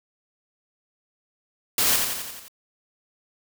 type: noise with echo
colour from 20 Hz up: white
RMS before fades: -21 dBFS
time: 1.78-1.96 s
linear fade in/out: 2 ms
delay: 87 ms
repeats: 6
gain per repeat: -4 dB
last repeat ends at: 2.482 s
effects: none